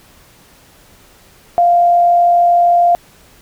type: tone with frequency modulation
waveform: sine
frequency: 697 Hz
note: F5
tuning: 4 cents flat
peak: -7 dBFS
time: 1.58-2.95 s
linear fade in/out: 0 ms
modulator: 46.9 Hz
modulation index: 0.21
effects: pink hiss -46 dBFS RMS until 3.41 s